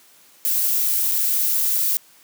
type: noise with dropouts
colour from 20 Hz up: violet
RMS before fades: -20 dBFS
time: 0.45-1.97 s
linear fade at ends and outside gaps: 0 ms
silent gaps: 1.115-1.119 s
effects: white hiss -52 dBFS RMS until 2.23 s + high-pass 150 Hz 12 dB/octave